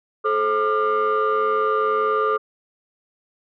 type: tone cluster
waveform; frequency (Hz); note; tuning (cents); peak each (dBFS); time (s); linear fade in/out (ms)
sine; 432.5 / 533 / 1197 / 1396; A4 / C5 / D6 / F6; -30 / +32 / +33 / -1; -20 / -27 / -19 / -28; 0.24-2.38; 20
effects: tanh soft clip ceiling -12 dBFS